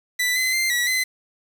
sawtooth tone with pitch steps, 1982 / 2041 / 2088 / 1938 / 2039 Hz, B6 / C7 / C7 / B6 / C7, +6 / -44 / -4 / -33 / -45 cents, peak -16 dBFS, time 0.19-1.04 s, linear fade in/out 10 ms, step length 170 ms, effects 7-bit

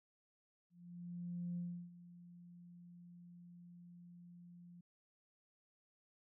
sine tone with ADSR envelope, 174.61 Hz, F3, in tune, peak -38 dBFS, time 0.7-4.81 s, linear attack 870 ms, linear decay 330 ms, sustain -17 dB, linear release 6 ms, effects tanh soft clip ceiling -34 dBFS

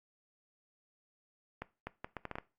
accelerating click train, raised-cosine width 0.5 ms, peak -24 dBFS, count 8, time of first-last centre 1.62-2.385 s, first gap 250 ms, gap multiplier 0.7, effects noise-tail reverb RT60 0.3 s tail -19 dB re dry + Opus 48 kbps

